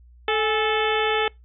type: harmonic tone with a mistuned harmonic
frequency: 436.7 Hz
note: A4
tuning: 13 cents flat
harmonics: 1 / 2 / 3 / 4 / 5 / 6 / 7 / 8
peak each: -23 / -26 / -28 / -29 / -30 / -31 / -31 / -32 dBFS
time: 0.28-1.28 s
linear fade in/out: 2 ms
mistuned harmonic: 2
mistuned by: -79 cents
effects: noise-tail reverb RT60 0.2 s tail -25 dB re dry + added 60 Hz sine -47 dBFS peak until 1.44 s